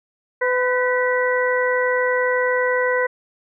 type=harmonic tone with a mistuned harmonic; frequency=502 Hz; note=B4; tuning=28 cents sharp; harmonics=1 / 2 / 3 / 4; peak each=-19 / -25 / -25 / -23 dBFS; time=0.41-3.07 s; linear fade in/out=10 ms; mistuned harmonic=4; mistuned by=-49 cents; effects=none